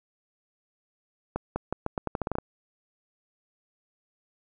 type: accelerating click train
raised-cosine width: 1 ms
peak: -14 dBFS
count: 12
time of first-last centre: 1.36-2.385 s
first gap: 200 ms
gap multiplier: 0.83
effects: none

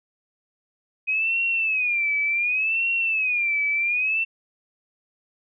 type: tone with vibrato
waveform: sine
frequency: 2507 Hz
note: D#7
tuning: 12 cents sharp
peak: -20 dBFS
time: 1.07-4.25 s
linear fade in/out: 20 ms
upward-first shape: sine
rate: 0.68 Hz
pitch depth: 150 cents each way
effects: none

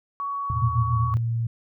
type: tone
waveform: sine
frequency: 1123 Hz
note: C#6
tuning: 22 cents sharp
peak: -26 dBFS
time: 0.2-1.14 s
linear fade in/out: 0 ms
type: chord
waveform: sine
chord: E suspended fourth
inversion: none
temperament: equal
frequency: 82.41 / 110 / 123.47 Hz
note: E2 / A2 / B2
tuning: 0 / 0 / 0 cents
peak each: -29 / -28 / -29 dBFS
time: 0.5-1.17 s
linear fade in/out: 0 ms
type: tone with pitch glide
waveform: sine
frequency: 116.54 to 115.6 Hz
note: A#2 to A#2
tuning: 0 to -14 cents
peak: -22 dBFS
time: 0.62-1.47 s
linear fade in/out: 5 ms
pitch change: -14 cents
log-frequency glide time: 0.74-0.87 s
effects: none

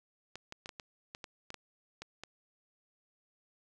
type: clicks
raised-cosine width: 0.2 ms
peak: -26 dBFS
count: 11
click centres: 0.356 / 0.524 / 0.659 / 0.692 / 0.798 / 1.149 / 1.242 / 1.504 / 1.543 / 2.02 / 2.236 s
effects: none

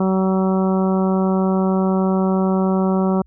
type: harmonic tone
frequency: 189.3 Hz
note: F#3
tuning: 40 cents sharp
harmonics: 1 / 2 / 3 / 4 / 5 / 6 / 7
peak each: -16 / -22 / -26 / -28 / -30 / -32 / -33 dBFS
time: 0-3.22 s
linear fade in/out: 5 ms
effects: added 60 Hz sine -48 dBFS peak until 3.26 s

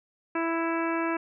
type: harmonic tone with a mistuned harmonic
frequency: 330.9 Hz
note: E4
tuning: 7 cents sharp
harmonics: 1 / 2 / 3 / 4 / 5 / 6 / 7 / 8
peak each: -28 / -34 / -33 / -35 / -36 / -44 / -39 / -41 dBFS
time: 0.35-1.17 s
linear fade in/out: 5 ms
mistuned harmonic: 7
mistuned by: -19 cents
effects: none

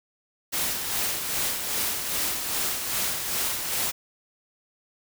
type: noise with tremolo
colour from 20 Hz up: white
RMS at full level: -26 dBFS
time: 0.52-3.92 s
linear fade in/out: 20 ms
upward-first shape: sine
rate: 2.5 Hz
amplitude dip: 45%
effects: none

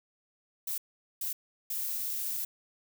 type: noise bursts at uneven times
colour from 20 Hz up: violet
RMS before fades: -34 dBFS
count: 3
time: 0.67-0.78 / 1.21-1.33 / 1.7-2.45 s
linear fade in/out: 5 ms
effects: none

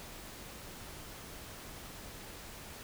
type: silence
effects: pink hiss -48 dBFS RMS until 2.83 s

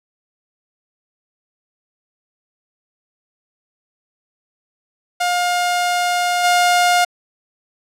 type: tone with level steps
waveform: sawtooth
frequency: 710 Hz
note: F5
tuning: 28 cents sharp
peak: -12 / -8 dBFS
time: 5.2-7.05 s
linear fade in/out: 10 ms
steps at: 6.43 s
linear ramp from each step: 20 ms
effects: low-pass 11000 Hz 12 dB/octave

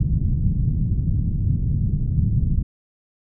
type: low-pass noise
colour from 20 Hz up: white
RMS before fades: -20 dBFS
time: 0-2.63 s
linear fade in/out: 5 ms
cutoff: 150 Hz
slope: 24 dB/octave
effects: none

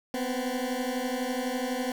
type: beating tone pair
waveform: 20% pulse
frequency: 246.9 / 258.9 Hz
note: B3 / C4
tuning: 0 / -18 cents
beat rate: 12 Hz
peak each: -27 dBFS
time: 0.14-1.92 s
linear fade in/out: 2 ms
effects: 8-bit

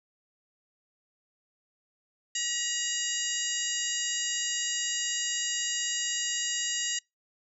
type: harmonic tone with a mistuned harmonic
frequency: 956 Hz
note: A#5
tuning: 43 cents sharp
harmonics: 2 / 3 / 4 / 5 / 6 / 7 / 8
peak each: -37 / -35 / -40 / -39 / -40 / -34 / -34 dBFS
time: 2.35-6.99 s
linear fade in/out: 5 ms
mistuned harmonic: 8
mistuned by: -69 cents
effects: noise-tail reverb RT60 0.2 s tail -26 dB re dry

